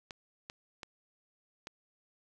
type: clicks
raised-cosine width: 0.2 ms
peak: -25 dBFS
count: 4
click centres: 0.108 / 0.499 / 0.832 / 1.671 s
effects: none